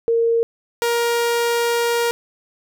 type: tone pair in turn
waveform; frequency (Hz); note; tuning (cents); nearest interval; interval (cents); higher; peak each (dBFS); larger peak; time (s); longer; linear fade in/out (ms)
sine / sawtooth; 461.7 / 470.9; A#4 / A#4; -17 / +18; unison; 35; second; -14 / -13; second; 0.08-0.43 / 0.82-2.11; second; 0
effects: none